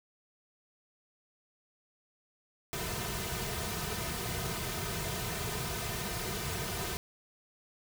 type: noise with comb filter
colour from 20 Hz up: pink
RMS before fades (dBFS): -36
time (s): 2.73-6.97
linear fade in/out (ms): 0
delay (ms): 3.6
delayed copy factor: -0.85
effects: none